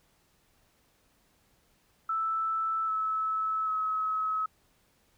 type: tone with pitch steps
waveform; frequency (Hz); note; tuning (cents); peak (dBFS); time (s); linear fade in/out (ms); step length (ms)
sine; 1318.5 / 1301.1 / 1283.9; E6 / E6 / E6; 0 / -23 / -46; -27; 2.09-4.46; 5; 790
effects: pink hiss -68 dBFS RMS until 5.17 s